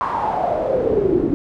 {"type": "noise with band-pass filter sweep", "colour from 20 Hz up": "brown", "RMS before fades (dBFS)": -19, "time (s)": [0.01, 1.34], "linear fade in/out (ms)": 0, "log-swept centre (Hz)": [1100, 290], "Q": 7.5, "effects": []}